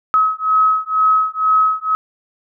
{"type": "beating tone pair", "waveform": "sine", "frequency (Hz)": [1278, 1280.1], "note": ["D#6", "D#6"], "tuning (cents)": [46, 49], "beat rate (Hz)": 2.1, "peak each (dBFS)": -15, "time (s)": [0.14, 1.95], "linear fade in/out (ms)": 0, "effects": []}